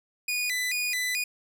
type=tone with vibrato; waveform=sawtooth; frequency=2217 Hz; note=C#7; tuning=in tune; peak=-23 dBFS; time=0.28-1.24 s; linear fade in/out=5 ms; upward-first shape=square; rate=2.3 Hz; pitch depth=180 cents each way; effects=none